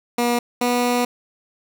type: tone pair in turn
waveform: 15% pulse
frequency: 240 / 244.3 Hz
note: B3 / B3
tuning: -49 / -19 cents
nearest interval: unison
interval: 30 cents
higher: second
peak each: -11 dBFS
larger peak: neither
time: 0.18-0.39 / 0.61-1.05 s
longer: second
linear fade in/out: 5 ms
effects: none